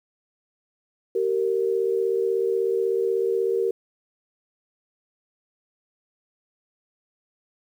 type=tone pair together; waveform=sine; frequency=385.4 / 461.7 Hz; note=G4 / A#4; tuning=-29 / -17 cents; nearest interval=minor third; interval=312 cents; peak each=-23 dBFS; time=1.15-3.71 s; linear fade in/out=5 ms; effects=9-bit